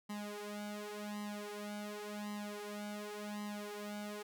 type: tone with flanger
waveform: sawtooth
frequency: 207.7 Hz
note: G#3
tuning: in tune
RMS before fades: -44 dBFS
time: 0.09-4.23 s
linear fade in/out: 10 ms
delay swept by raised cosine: 0.99 to 3.49 ms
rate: 0.9 Hz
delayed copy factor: +0.95
effects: none